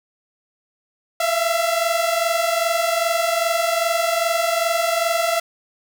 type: tone pair together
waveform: sawtooth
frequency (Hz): 660.5 / 683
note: E5 / F5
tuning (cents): +3 / -39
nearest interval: minor second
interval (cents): 58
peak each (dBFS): -17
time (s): 1.2-5.4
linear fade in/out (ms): 5
effects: none